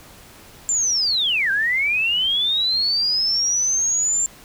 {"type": "linear two-way sweep", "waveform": "sine", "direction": "down then up", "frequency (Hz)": [7360, 1548, 7360], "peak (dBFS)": -17, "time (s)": [0.69, 4.26], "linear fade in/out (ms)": 0, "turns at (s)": 1.51, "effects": ["pink hiss -45 dBFS RMS until 4.44 s"]}